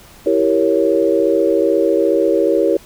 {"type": "chord", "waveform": "sine", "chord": "E diminished seventh", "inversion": "none", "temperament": "equal", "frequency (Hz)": [329.6, 392, 466.2, 554.4], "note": ["E4", "G4", "Bb4", "Db5"], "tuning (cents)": [0, 0, 0, 0], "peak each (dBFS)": -17, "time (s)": [0.26, 2.77], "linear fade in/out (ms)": 5, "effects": ["pink hiss -43 dBFS RMS until 2.85 s"]}